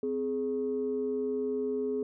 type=tone pair together; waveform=sine; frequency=258.5 / 420 Hz; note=C4 / G#4; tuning=-21 / +19 cents; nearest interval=minor sixth; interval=840 cents; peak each=-33 / -29 dBFS; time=0.03-2.03 s; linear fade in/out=2 ms; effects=tanh soft clip ceiling -22 dBFS